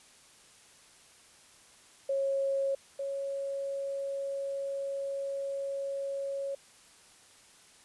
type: tone pair in turn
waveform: sine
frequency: 547 / 552.4 Hz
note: C#5 / C#5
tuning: -23 / -6 cents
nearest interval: unison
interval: 17 cents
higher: second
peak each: -27 / -32 dBFS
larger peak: first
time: 2.09-2.75 / 2.99-6.55 s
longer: second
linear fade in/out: 5 ms
effects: white hiss -58 dBFS RMS until 7.84 s + resampled to 24000 Hz